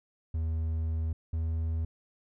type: tone pair in turn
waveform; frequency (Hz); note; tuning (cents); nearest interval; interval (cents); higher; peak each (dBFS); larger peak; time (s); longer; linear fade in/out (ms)
triangle; 80.4 / 81.01; E2 / E2; -43 / -30; unison; 13; second; -26; neither; 0.34-1.13 / 1.33-1.85; first; 5
effects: none